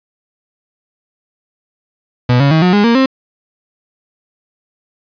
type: tone with pitch steps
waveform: 35% pulse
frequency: 123.47 / 140.2 / 159.2 / 180.77 / 205.3 / 233.1 / 264.7 Hz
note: B2 / C#3 / D#3 / F#3 / G#3 / A#3 / C4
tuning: 0 / +20 / +40 / -40 / -20 / 0 / +20 cents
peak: -6 dBFS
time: 2.29-3.06 s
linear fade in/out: 5 ms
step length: 110 ms
effects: resampled to 11025 Hz + 8-bit